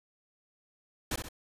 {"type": "noise with echo", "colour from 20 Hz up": "pink", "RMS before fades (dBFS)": -32, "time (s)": [1.11, 1.16], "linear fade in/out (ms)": 5, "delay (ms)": 64, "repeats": 2, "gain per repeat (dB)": -6, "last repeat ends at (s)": 1.288, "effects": ["resampled to 32000 Hz"]}